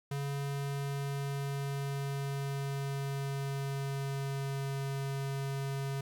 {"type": "tone with pitch glide", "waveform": "square", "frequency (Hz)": [140.3, 137.41], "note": ["C#3", "C#3"], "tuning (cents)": [21, -15], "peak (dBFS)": -34, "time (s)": [0.11, 6.01], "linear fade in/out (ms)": 5, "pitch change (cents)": -36, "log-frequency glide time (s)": [0.25, 4.76], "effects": ["11-bit"]}